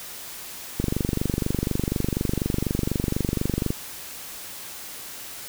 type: click train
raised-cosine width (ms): 3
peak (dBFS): -10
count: 71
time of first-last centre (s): 0.8-3.705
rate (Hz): 24.1
effects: white hiss -38 dBFS RMS until 5.48 s